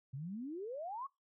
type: exponential sweep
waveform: sine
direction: up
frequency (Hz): 126.3 to 1141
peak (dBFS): -40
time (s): 0.13-1.07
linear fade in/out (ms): 10
effects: noise-tail reverb RT60 0.2 s tail -22 dB re dry